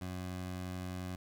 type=tone; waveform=20% pulse; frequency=91.4 Hz; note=F#2; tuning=21 cents flat; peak=-34 dBFS; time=0.01-1.16 s; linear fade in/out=5 ms; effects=none